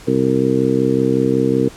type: harmonic tone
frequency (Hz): 65.41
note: C2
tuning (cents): 0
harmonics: 2 / 3 / 4 / 5 / 6 / 7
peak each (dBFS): -22 / -22 / -18 / -20 / -23 / -18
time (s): 0.07-1.69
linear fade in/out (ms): 10
effects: pink hiss -40 dBFS RMS until 1.76 s + low-pass 10000 Hz 12 dB/octave